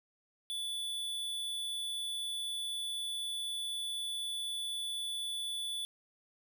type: tone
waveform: square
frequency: 3464 Hz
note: A7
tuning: 28 cents flat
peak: -36 dBFS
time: 0.5-5.85 s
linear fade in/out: 0 ms
effects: none